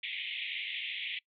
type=band-pass noise; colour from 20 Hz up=pink; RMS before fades=-38 dBFS; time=0.03-1.19 s; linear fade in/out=5 ms; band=2000 to 3600 Hz; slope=96 dB/octave; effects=noise-tail reverb RT60 0.1 s tail -23 dB re dry